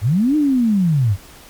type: linear two-way sweep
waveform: sine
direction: up then down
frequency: 87.31 to 310 to 87.31 Hz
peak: -12 dBFS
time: 0.01-1.17 s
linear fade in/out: 50 ms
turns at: 0.36 s
effects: pink hiss -42 dBFS RMS until 1.49 s + MP3 96 kbps